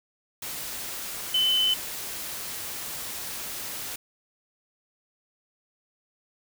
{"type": "tone in noise", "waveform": "sine", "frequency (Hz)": 3034, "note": "F#7", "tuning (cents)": 43, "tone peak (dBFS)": -20, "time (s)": [1.34, 1.74], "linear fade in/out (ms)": 5, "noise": "white", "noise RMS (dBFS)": -35, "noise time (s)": [0.42, 3.96], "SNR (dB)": 12, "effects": []}